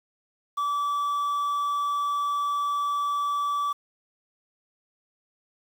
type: tone with quantisation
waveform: triangle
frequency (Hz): 1155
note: D6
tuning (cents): -29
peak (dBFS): -22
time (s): 0.57-3.73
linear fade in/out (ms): 10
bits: 8
effects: none